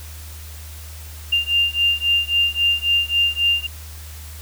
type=beating tone pair; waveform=sine; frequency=2794 / 2797.7 Hz; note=F7 / F7; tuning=0 / +2 cents; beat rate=3.7 Hz; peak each=-19 dBFS; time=1.32-3.67 s; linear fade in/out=10 ms; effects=added 77 Hz sine -34 dBFS peak until 4.41 s + white hiss -41 dBFS RMS until 4.41 s